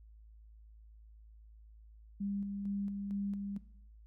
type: tone with tremolo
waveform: sine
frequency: 200 Hz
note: G3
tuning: 35 cents sharp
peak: -34 dBFS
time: 2.2-3.58 s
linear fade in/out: 10 ms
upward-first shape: square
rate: 2.2 Hz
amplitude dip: 35%
effects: noise-tail reverb RT60 0.7 s tail -17 dB re dry + added 54 Hz sine -54 dBFS peak until 4.06 s